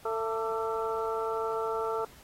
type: harmonic tone with a mistuned harmonic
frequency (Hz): 223.4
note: A3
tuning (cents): +27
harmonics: 2 / 3 / 4 / 5 / 6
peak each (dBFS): -31 / -38 / -36 / -40 / -36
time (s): 0.05-2.05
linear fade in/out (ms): 5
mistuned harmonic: 5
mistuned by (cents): +73
effects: pink hiss -55 dBFS RMS until 2.23 s + AAC 48 kbps